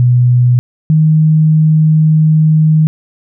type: tone pair in turn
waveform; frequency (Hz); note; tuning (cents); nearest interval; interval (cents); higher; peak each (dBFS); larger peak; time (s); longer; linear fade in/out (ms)
sine; 123.47 / 156.21; B2 / D#3; 0 / +7; major third; 407; second; -5; neither; 0-0.59 / 0.9-2.87; second; 0
effects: none